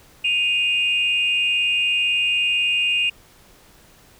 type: tone pair together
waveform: sine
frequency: 2489 / 2811 Hz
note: D#7 / F7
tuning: 0 / +11 cents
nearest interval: major second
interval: 211 cents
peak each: -19 / -19 dBFS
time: 0.24-3.1 s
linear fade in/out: 10 ms
effects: tanh soft clip ceiling -11 dBFS + pink hiss -51 dBFS RMS until 4.19 s